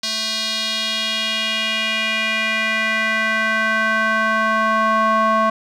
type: tone with band-pass filter sweep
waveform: square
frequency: 220 Hz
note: A3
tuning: in tune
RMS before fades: -19 dBFS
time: 0.03-5.5 s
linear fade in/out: 5 ms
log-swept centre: 4500 to 1000 Hz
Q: 2.8
effects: none